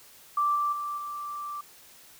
sine tone with level steps, 1172 Hz, D6, 4 cents flat, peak -22 / -24 / -30 / -33 dBFS, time 0.37-1.61 s, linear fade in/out 5 ms, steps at 0.55 / 0.72 / 0.97 s, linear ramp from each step 10 ms, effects white hiss -53 dBFS RMS until 2.19 s

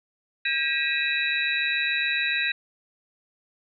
sine tone cluster, 1611 / 1914 / 2468 / 2615 / 3893 Hz, G6 / A#6 / D#7 / E7 / B7, +47 / +45 / -15 / -15 / -26 cents, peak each -29 dBFS, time 0.45-2.52 s, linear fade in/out 5 ms, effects none

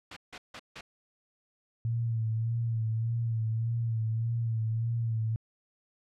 white noise bursts, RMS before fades -37 dBFS, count 4, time 0.11-0.81 s, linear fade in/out 5 ms, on 55 ms, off 160 ms
sine tone with vibrato, 113.8 Hz, A#2, 41 cents flat, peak -27 dBFS, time 1.85-5.36 s, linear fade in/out 0 ms, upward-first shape sine, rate 1.7 Hz, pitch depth 45 cents each way
effects low-pass 3000 Hz 12 dB/octave

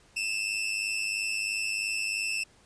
sawtooth tone pair together, 2600 / 2703 Hz, E7 / E7, -24 / +43 cents, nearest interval minor second, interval 67 cents, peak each -28 dBFS, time 0.16-2.44 s, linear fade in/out 10 ms, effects pink hiss -60 dBFS RMS until 2.65 s + resampled to 22050 Hz

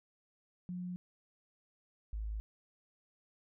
sine tone pair in turn, 179.5 / 53.37 Hz, F3 / G#1, +48 / +48 cents, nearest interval octave + major sixth, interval 2100 cents, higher first, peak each -38 / -36 dBFS, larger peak second, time 0.69-0.96 / 2.13-2.4 s, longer neither, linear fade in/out 0 ms, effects none

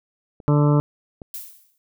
clicks, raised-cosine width 2 ms, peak -28 / -23 dBFS, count 2, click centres 0.402 / 1.218 s
harmonic tone, 146.83 Hz, D3, in tune, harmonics 1 / 2 / 3 / 4 / 6 / 7 / 8 / 9, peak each -15 / -21 / -25 / -27 / -31 / -32 / -33 / -34 dBFS, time 0.48-0.8 s, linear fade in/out 0 ms
violet noise with exponential decay, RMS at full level -30 dBFS, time 1.34-1.78 s, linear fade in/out 1 ms, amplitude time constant 95 ms
effects none

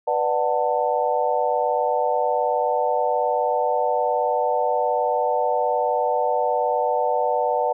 sine chord, B minor seventh, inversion none, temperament just, 493.9 / 592.7 / 740.8 / 889 Hz, B4 / D5 / F#5 / A5, 0 / +16 / +2 / +18 cents, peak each -24 dBFS, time 0.07-7.73 s, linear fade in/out 10 ms, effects none

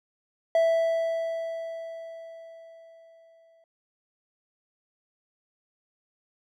triangle tone with exponential decay, 659.3 Hz, E5, in tune, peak -16 dBFS, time 0.55-3.64 s, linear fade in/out 2 ms, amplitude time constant 670 ms, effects none

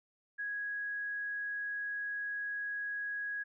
sine tone, 1660 Hz, G#6, 1 cent flat, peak -35 dBFS, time 0.38-3.44 s, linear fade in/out 20 ms, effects none

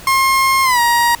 30% pulse tone with pitch glide, 1069 to 946.9 Hz, C6 to A#5, +37 to +27 cents, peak -8 dBFS, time 0.07-1.15 s, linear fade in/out 2 ms, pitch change -210 cents, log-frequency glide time 0.63-0.8 s, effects pink hiss -36 dBFS RMS until 1.2 s

